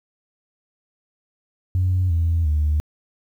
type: tone with pitch steps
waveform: sine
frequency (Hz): 91.8 / 83.21 / 75.43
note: F#2 / E2 / D2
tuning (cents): -13 / +17 / +47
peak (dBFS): -15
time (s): 1.75-2.8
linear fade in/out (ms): 0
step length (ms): 350
effects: tanh soft clip ceiling -13 dBFS + 9-bit